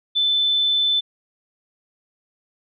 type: tone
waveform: sine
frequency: 3520 Hz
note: A7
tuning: in tune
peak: -16 dBFS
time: 0.15-1.01 s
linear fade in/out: 20 ms
effects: none